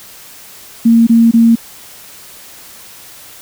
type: tone bursts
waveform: sine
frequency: 230 Hz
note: A#3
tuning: 23 cents flat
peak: -4 dBFS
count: 3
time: 0.85-1.556 s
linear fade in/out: 10 ms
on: 220 ms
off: 23 ms
effects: white hiss -36 dBFS RMS until 3.41 s

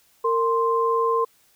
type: tone pair together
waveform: sine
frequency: 458.9 / 1046.5 Hz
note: A#4 / C6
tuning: -27 / 0 cents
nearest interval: octave + major second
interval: 1427 cents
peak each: -21 dBFS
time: 0.24-1.25 s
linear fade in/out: 10 ms
effects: white hiss -60 dBFS RMS until 1.55 s

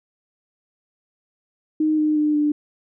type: tone with pitch steps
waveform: sine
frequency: 309.6 / 305.3 / 301.1 / 297 Hz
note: D#4 / D#4 / D4 / D4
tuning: -9 / -33 / +43 / +20 cents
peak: -16 dBFS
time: 1.8-2.52 s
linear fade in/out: 5 ms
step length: 180 ms
effects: none

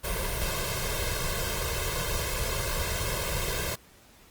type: noise with comb filter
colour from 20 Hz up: pink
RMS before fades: -30 dBFS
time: 0.03-3.76 s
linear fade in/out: 20 ms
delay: 1.9 ms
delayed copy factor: +1
effects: pink hiss -56 dBFS RMS until 4.3 s + Opus 32 kbps

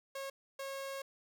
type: tone bursts at uneven times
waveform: sawtooth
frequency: 545 Hz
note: C#5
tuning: 29 cents flat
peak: -36 dBFS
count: 2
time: 0.15-0.3 / 0.59-1.02 s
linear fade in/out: 5 ms
effects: none

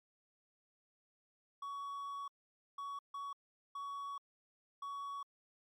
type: tone bursts at uneven times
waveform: triangle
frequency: 1123 Hz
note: C#6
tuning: 22 cents sharp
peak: -39 dBFS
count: 5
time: 1.62-2.28 / 2.78-2.99 / 3.14-3.33 / 3.75-4.18 / 4.82-5.23 s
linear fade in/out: 5 ms
effects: MP3 96 kbps

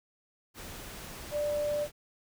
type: tone in noise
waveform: sine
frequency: 590 Hz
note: D5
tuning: 8 cents sharp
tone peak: -28 dBFS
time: 1.31-1.88 s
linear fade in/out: 50 ms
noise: pink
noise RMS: -44 dBFS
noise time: 0.54-1.92 s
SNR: +13 dB
effects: none

